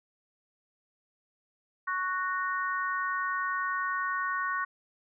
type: harmonic tone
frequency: 370 Hz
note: F#4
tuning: in tune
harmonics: 3 / 4 / 5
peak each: -31 / -33 / -35 dBFS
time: 1.87-4.65 s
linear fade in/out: 10 ms
effects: none